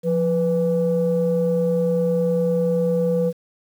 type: tone pair together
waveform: sine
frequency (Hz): 174.62 / 493.9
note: F3 / B4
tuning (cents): 0 / 0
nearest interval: octave + tritone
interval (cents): 1800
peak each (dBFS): -20 / -18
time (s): 0.03-3.33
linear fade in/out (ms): 50
effects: tanh soft clip ceiling -11 dBFS + 8-bit